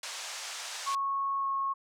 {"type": "band-pass noise", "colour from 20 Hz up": "white", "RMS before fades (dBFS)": -40, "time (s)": [0.03, 0.95], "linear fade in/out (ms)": 2, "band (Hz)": [620, 7500], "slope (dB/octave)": 24}
{"type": "tone with pitch glide", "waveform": "sine", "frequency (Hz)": [1100, 1092.4], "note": ["C#6", "C#6"], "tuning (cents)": [-14, -26], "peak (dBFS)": -28, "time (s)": [0.86, 1.74], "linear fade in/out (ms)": 20, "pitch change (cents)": -12, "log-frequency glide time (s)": [1.37, 1.48]}
{"effects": []}